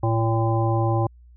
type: harmonic tone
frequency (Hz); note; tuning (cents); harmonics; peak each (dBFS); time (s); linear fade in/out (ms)
113.4; A#2; -47; 1 / 3 / 5 / 7 / 9; -20 / -26 / -29 / -27 / -31; 0.03-1.07; 5
effects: added 60 Hz sine -46 dBFS peak until 1.36 s